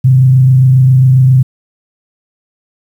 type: tone with frequency modulation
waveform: sine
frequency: 130 Hz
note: C3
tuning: 11 cents flat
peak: -3 dBFS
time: 0.04-1.43 s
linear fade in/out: 10 ms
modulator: 27.4 Hz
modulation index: 0.29
effects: 7-bit